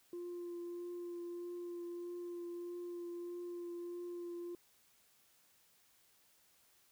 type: tone with vibrato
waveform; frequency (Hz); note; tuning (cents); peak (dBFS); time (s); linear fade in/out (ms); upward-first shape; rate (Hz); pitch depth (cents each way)
sine; 348.6; F4; -3; -40; 0.13-4.55; 2; triangle; 1.6; 15
effects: tanh soft clip ceiling -40 dBFS + white hiss -70 dBFS RMS until 6.91 s